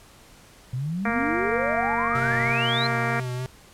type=exponential sweep; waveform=sine; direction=up; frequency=120 to 4218 Hz; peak=-25 dBFS; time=0.73-2.87 s; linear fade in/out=5 ms
type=harmonic tone; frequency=233.1 Hz; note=A#3; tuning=in tune; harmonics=1 / 2 / 3 / 4 / 5 / 6 / 7 / 8 / 9 / 10; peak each=-32 / -33 / -30 / -35 / -32 / -31 / -33 / -32 / -36 / -34 dBFS; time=1.05-3.2 s; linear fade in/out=2 ms
type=click train; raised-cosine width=5 ms; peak=-31 dBFS; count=70; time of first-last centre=1.08-2.515 s; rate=48.1 Hz
type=tone with vibrato; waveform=square; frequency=127.1 Hz; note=C3; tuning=50 cents flat; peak=-28 dBFS; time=2.15-3.46 s; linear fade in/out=0 ms; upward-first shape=sine; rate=3.2 Hz; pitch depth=36 cents each way
effects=pink hiss -51 dBFS RMS until 3.73 s + low-pass 12000 Hz 12 dB/octave